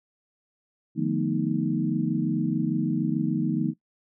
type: tone cluster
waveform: sine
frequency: 151.2 / 176 / 218.4 / 245 / 312.6 Hz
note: D#3 / F3 / A3 / B3 / D#4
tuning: -49 / +14 / -13 / -14 / +8 cents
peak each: -29 dBFS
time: 0.95-3.74 s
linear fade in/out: 50 ms
effects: noise-tail reverb RT60 0.1 s tail -19 dB re dry